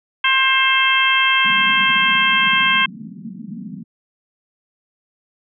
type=harmonic tone; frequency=530 Hz; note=C5; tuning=22 cents sharp; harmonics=2 / 3 / 4 / 5 / 6; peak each=-19 / -19 / -19 / -19 / -19 dBFS; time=0.24-2.86 s; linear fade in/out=5 ms
type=band-pass noise; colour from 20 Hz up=white; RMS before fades=-33 dBFS; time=1.44-3.84 s; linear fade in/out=20 ms; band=170 to 230 Hz; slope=48 dB/octave
effects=none